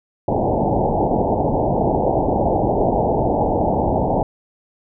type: low-pass noise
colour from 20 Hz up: white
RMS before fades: -18 dBFS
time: 0.28-4.23 s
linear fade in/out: 2 ms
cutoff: 880 Hz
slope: 96 dB/octave
effects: none